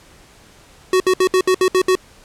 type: tone bursts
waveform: square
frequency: 371.7 Hz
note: F#4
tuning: 8 cents sharp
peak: -12 dBFS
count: 8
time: 0.93-1.953 s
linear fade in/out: 2 ms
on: 71 ms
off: 65 ms
effects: pink hiss -47 dBFS RMS until 2.24 s + low-pass 10000 Hz 12 dB/octave